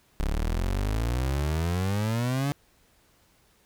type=exponential sweep; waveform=30% pulse; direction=up; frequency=33.74 to 145.1 Hz; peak=-22 dBFS; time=0.2-2.52 s; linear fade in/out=0 ms; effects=pink hiss -63 dBFS RMS until 3.65 s